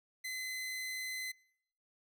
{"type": "tone", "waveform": "sawtooth", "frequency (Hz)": 2038, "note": "C7", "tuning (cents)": -46, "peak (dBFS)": -35, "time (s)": [0.24, 1.32], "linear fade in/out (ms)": 10, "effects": ["noise-tail reverb RT60 0.8 s tail -26 dB re dry"]}